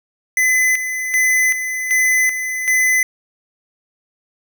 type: tone with tremolo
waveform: square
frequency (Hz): 2021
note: B6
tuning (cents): +39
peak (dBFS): -13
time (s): 0.37-3.03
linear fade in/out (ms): 2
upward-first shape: square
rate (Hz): 1.3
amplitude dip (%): 60
effects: none